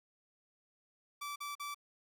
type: tone bursts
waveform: sawtooth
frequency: 1160 Hz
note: D6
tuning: 22 cents flat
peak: -36 dBFS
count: 3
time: 1.21-1.746 s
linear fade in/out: 10 ms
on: 150 ms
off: 43 ms
effects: none